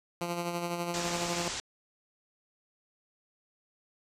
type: tone with tremolo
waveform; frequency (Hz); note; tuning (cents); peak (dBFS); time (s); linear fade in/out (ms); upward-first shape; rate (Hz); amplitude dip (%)
10% pulse; 172.9; F3; -17; -22; 0.21-1.48; 2; sine; 12; 45
type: low-pass noise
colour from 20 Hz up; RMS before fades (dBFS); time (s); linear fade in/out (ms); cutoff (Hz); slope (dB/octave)
white; -37; 0.94-1.6; 0; 7800; 48
effects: resampled to 32000 Hz